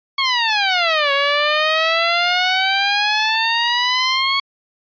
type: exponential two-way sweep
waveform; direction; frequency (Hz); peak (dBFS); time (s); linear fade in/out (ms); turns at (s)
10% pulse; down then up; 1108.7 to 554.4 to 1108.7; -6; 0.18-4.4; 5; 1.12
effects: resampled to 11025 Hz